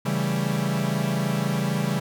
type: chord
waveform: 45% pulse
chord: A dominant seventh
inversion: first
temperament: equal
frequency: 138.59 / 164.81 / 196 / 220 Hz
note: C#3 / E3 / G3 / A3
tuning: 0 / 0 / 0 / 0 cents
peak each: -27 / -28 / -27 / -32 dBFS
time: 0.05-2 s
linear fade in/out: 10 ms
effects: none